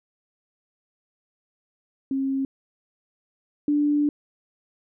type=tone pair in turn; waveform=sine; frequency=270 / 293.4 Hz; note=C#4 / D4; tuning=-45 / -2 cents; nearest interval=minor second; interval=143 cents; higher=second; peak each=-22 / -18 dBFS; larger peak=second; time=2.11-2.45 / 3.68-4.09 s; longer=second; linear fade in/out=2 ms; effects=none